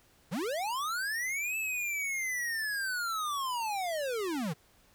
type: linear two-way sweep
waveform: square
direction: up then down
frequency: 137.8 to 2639 to 137.8 Hz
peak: -32 dBFS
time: 0.31-4.54 s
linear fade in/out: 20 ms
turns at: 1.57 s
effects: pink hiss -64 dBFS RMS until 4.94 s